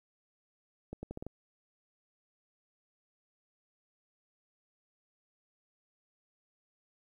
accelerating click train, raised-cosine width 2 ms, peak -27 dBFS, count 6, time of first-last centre 0.93-1.266 s, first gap 100 ms, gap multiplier 0.8, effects 11-bit

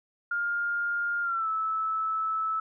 sine tone with pitch glide, 1409 to 1307.1 Hz, F6 to E6, +15 to -15 cents, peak -26 dBFS, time 0.31-2.6 s, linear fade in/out 5 ms, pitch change -130 cents, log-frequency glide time 1.22-1.48 s, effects none

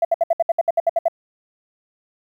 sine tone bursts, 671 Hz, E5, 31 cents sharp, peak -12 dBFS, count 12, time 0.02-1.083 s, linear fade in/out 5 ms, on 29 ms, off 65 ms, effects tanh soft clip ceiling -8 dBFS + 9-bit

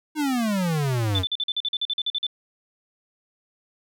square exponential sweep, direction down, 314.8 to 88 Hz, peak -22 dBFS, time 0.15-1.25 s, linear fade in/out 50 ms
sine tone bursts, 3520 Hz, A7, in tune, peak -22 dBFS, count 14, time 1.15-2.267 s, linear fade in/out 2 ms, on 38 ms, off 45 ms
effects none

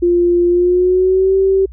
sine tone with pitch glide, 349.2 to 385.2 Hz, F4 to G4, 0 to -30 cents, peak -9 dBFS, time 0.02-1.66 s, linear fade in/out 10 ms, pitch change +170 cents, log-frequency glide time 0.48-1.36 s, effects added 60 Hz sine -31 dBFS peak until 1.72 s

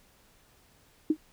sine tone with exponential decay, 310 Hz, D#4, 6 cents flat, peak -17 dBFS, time 1.1-1.17 s, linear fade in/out 5 ms, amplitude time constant 15 ms, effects pink hiss -62 dBFS RMS until 1.32 s

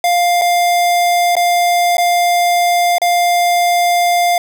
square tone with dropouts, 701 Hz, F5, 6 cents sharp, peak -11 dBFS, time 0.04-4.38 s, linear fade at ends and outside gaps 2 ms, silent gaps 0.414-0.418 / 1.354-1.366 / 1.97-1.981 / 2.983-3.017 s, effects none

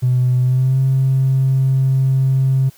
triangle tone with pitch glide, 125.8 to 133.05 Hz, B2 to C3, +32 to +29 cents, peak -8 dBFS, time 0.02-2.7 s, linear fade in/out 20 ms, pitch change +97 cents, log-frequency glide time 0.41-0.79 s, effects tanh soft clip ceiling -9 dBFS + white hiss -49 dBFS RMS until 2.77 s

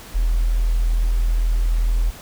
sine tone, 41.2 Hz, E1, in tune, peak -15 dBFS, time 0.14-2.11 s, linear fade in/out 20 ms, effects pink hiss -40 dBFS RMS until 2.21 s

